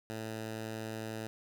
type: tone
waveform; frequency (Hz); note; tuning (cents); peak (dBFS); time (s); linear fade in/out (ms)
10% pulse; 110.7; A2; +11; -30; 0.1-1.27; 0
effects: none